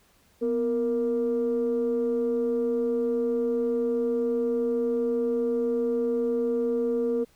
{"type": "tone pair together", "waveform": "sine", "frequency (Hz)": [246.5, 466.2], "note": ["B3", "A#4"], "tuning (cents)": [-3, 0], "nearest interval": "major seventh", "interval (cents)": 1103, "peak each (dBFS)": [-27, -23], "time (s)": [0.41, 7.25], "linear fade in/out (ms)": 20, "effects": ["tanh soft clip ceiling -18 dBFS", "pink hiss -62 dBFS RMS until 7.35 s"]}